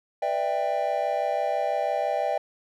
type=chord; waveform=triangle; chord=E minor seventh; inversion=second; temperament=just; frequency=494.4 / 593.3 / 659.3 / 791.1 Hz; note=B4 / D5 / E5 / G5; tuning=+2 / +18 / 0 / +16 cents; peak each=-32 / -26 / -27 / -26 dBFS; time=0.22-2.38 s; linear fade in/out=5 ms; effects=none